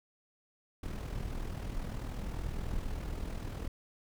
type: noise with amplitude modulation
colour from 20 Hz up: brown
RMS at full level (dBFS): -35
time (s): 0.83-3.68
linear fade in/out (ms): 5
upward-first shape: sine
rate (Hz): 40.5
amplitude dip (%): 55
effects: none